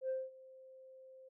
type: tone with ADSR envelope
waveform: sine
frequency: 523.3 Hz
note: C5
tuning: in tune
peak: -32 dBFS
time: 0.01-1.29 s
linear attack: 82 ms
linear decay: 210 ms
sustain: -22 dB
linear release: 11 ms
effects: tanh soft clip ceiling -31 dBFS